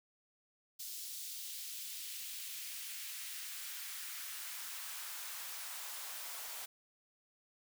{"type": "noise with high-pass filter sweep", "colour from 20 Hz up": "white", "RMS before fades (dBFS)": -45, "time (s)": [0.79, 6.66], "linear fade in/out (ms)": 10, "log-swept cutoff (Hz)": [4400, 650], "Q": 1.1, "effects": []}